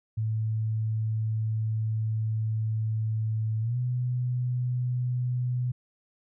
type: tone with pitch glide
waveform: sine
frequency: 110 to 124.19 Hz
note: A2 to B2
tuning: 0 to +10 cents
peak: -25 dBFS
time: 0.17-5.72 s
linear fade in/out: 10 ms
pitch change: +210 cents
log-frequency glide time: 3.61-3.77 s
effects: none